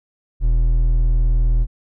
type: tone with hard clipping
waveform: triangle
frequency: 40.21 Hz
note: E1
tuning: 42 cents flat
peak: -14 dBFS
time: 0.4-1.67 s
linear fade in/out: 50 ms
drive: 9 dB
effects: none